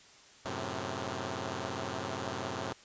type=chord; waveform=5% pulse; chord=F# diminished; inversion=none; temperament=equal; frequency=92.5 / 110 / 130.81 Hz; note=F#2 / A2 / C3; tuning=0 / 0 / 0 cents; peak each=-28 / -29 / -28 dBFS; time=0.45-2.73 s; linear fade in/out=5 ms; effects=white hiss -57 dBFS RMS until 2.84 s + resampled to 16000 Hz